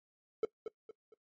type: tone with echo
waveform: triangle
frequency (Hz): 440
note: A4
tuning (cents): 0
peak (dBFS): -25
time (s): 0.43-0.45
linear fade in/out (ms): 2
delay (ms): 230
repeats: 3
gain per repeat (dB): -9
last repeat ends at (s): 1.14
effects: noise-tail reverb RT60 0.1 s tail -21 dB re dry + MP3 32 kbps